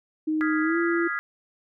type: tone with pitch glide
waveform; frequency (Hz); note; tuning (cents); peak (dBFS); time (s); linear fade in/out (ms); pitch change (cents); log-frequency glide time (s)
sine; 311.1 to 339.3; D#4 to F4; 0 to -50; -22; 0.27-1.08; 10; +150; 0.62-0.78
type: chord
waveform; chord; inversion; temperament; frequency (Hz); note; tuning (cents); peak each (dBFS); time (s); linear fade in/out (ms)
sine; F half-diminished seventh; third; equal; 1244.5 / 1396.9 / 1661.2 / 1975.5; Eb6 / F6 / Ab6 / Cb7; 0 / 0 / 0 / 0; -33 / -31 / -30 / -33; 0.41-1.19; 0
effects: none